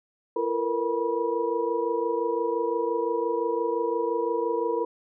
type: tone cluster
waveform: sine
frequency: 339.6 / 455 / 480.8 / 970 Hz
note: F4 / A#4 / B4 / B5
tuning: -48 / -42 / -46 / -31 cents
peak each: -31 / -27 / -29 / -31 dBFS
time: 0.36-4.85 s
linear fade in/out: 5 ms
effects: none